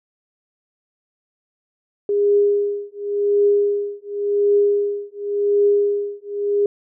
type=tone with tremolo; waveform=sine; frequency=407.9 Hz; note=G#4; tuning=31 cents flat; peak=-11 dBFS; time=2.09-6.66 s; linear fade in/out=2 ms; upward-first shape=triangle; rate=0.91 Hz; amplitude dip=100%; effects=none